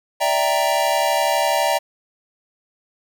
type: chord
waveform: square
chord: E half-diminished seventh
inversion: third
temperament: equal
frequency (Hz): 587.3 / 659.3 / 784 / 932.3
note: D5 / E5 / G5 / Bb5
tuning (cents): 0 / 0 / 0 / 0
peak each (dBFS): -23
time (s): 0.2-1.79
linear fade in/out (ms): 20
effects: none